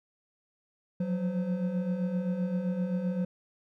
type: tone cluster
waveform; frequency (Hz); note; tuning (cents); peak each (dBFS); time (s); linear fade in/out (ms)
triangle; 176.9 / 184.6 / 513; F3 / F#3 / C5; +23 / -4 / -34; -34 / -27 / -36; 1-3.25; 5
effects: none